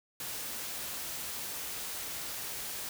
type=noise; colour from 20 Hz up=white; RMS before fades=-39 dBFS; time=0.2-2.89 s; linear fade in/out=2 ms; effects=none